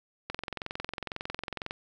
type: click train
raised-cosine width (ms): 0.3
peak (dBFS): -18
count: 32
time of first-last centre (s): 0.3-1.709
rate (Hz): 22
effects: none